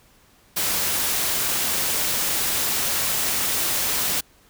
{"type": "noise", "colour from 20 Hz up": "white", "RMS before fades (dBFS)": -23, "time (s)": [0.56, 4.21], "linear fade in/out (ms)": 10, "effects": ["pink hiss -56 dBFS RMS until 4.49 s"]}